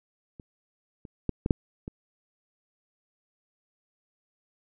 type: clicks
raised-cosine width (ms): 3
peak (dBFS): -30 / -30 / -13 / -14 / -6 / -23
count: 6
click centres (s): 0.398 / 1.052 / 1.293 / 1.461 / 1.508 / 1.879
effects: none